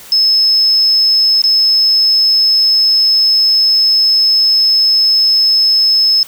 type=tone with dropouts; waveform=sine; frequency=5200 Hz; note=E8; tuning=24 cents flat; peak=-7 dBFS; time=0.12-6.23 s; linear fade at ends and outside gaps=1 ms; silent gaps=1.418-1.439 s; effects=white hiss -35 dBFS RMS until 6.27 s